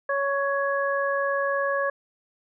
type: harmonic tone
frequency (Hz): 557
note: C#5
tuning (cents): +8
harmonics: 1 / 2 / 3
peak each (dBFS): -25 / -28 / -28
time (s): 0.09-1.9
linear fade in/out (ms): 5
effects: none

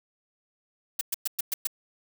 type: noise bursts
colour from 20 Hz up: blue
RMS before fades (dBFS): -27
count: 6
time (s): 0.99-1.672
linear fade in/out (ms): 5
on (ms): 22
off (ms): 110
effects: none

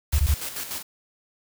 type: noise with tremolo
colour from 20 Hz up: white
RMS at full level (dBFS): -31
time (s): 0.12-0.83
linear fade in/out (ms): 10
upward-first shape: square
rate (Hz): 6.8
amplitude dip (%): 55
type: tone bursts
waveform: sine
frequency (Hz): 72.3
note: D2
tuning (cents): -27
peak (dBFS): -16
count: 3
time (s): 0.13-0.342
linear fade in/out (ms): 5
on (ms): 56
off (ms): 22
effects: none

